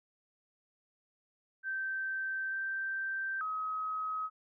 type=tone with pitch steps; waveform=sine; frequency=1555 / 1565 / 1271 Hz; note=G6 / G6 / D#6; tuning=-14 / -3 / +36 cents; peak=-33 dBFS; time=1.63-4.3 s; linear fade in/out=50 ms; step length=890 ms; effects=none